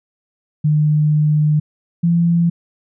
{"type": "tone pair in turn", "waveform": "sine", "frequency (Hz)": [151.3, 169.83], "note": ["D#3", "F3"], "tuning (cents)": [-48, -48], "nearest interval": "major second", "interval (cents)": 200, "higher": "second", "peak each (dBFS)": -11, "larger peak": "neither", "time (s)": [[0.64, 1.6], [2.03, 2.5]], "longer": "first", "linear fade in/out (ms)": 10, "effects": []}